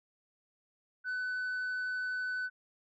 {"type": "tone", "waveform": "sine", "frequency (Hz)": 1502, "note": "F#6", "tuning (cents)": 26, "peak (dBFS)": -30, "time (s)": [1.04, 2.5], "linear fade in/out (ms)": 50, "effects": ["tanh soft clip ceiling -32 dBFS"]}